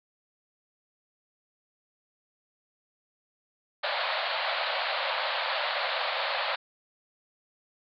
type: band-pass noise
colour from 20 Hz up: pink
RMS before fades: -30 dBFS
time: 3.83-6.56 s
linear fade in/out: 10 ms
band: 530 to 4500 Hz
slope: 96 dB/octave
effects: none